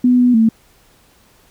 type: tone with pitch steps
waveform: sine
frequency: 248.3 / 246.6 / 223.8 Hz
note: B3 / B3 / A3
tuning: +9 / -2 / +30 cents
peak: -8 dBFS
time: 0.04-0.49 s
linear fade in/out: 5 ms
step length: 150 ms
effects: pink hiss -52 dBFS RMS until 1.5 s